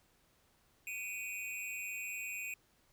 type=tone with amplitude modulation; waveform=square; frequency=2483 Hz; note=D#7; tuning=4 cents flat; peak=-36 dBFS; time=0.87-2.54 s; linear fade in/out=2 ms; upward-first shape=sine; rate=200 Hz; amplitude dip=95%; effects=pink hiss -71 dBFS RMS until 2.92 s